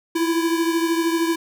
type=beating tone pair; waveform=square; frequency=330 / 343 Hz; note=E4 / F4; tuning=+2 / -31 cents; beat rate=13 Hz; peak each=-20 / -26 dBFS; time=0.15-1.36 s; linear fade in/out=10 ms; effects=none